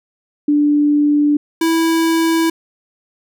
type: tone pair in turn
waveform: sine / square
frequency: 293.7 / 327.9 Hz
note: D4 / E4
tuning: 0 / -9 cents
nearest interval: major second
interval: 191 cents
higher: second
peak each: -10 / -13 dBFS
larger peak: first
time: 0.48-1.37 / 1.61-2.5 s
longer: neither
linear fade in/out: 5 ms
effects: none